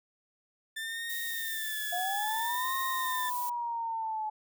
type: tone with vibrato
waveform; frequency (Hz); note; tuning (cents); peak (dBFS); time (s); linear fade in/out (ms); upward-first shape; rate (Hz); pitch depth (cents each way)
30% pulse; 1774; A6; +14; -32; 0.76-3.3; 10; sine; 0.6; 78
type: noise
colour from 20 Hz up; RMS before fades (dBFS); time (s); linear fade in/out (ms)
violet; -39; 1.09-3.5; 10
type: linear two-way sweep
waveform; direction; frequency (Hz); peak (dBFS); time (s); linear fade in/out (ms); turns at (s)
sine; up then down; 698.5 to 1067 to 855; -31; 1.92-4.3; 10; 2.75
effects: none